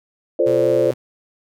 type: chord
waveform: sine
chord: D minor seventh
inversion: first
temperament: equal with one note detuned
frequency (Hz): 346.2 / 440 / 523.3 / 587.3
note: F4 / A4 / C5 / D5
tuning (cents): -15 / 0 / 0 / 0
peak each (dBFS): -20 / -20 / -17 / -20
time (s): 0.39-0.91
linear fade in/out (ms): 5
type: tone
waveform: sawtooth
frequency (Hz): 125.4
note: B2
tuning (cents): +27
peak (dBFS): -24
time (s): 0.46-0.94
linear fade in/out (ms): 10
effects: none